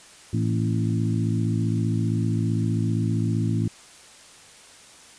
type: harmonic tone with a mistuned harmonic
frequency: 55.3 Hz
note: A1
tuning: 9 cents sharp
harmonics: 2 / 3 / 4 / 5 / 6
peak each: -23 / -27 / -29 / -31 / -33 dBFS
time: 0.33-3.68 s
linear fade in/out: 5 ms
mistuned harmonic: 4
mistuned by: +56 cents
effects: white hiss -48 dBFS RMS until 5.18 s + resampled to 22050 Hz